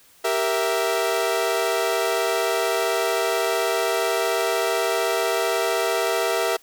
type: chord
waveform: sawtooth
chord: E diminished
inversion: first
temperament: equal with one note detuned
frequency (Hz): 390.4 / 466.2 / 659.3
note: G4 / Bb4 / E5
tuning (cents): -7 / 0 / 0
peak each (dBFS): -22 / -21 / -20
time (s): 0.24-6.57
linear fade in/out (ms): 10
effects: white hiss -54 dBFS RMS until 6.62 s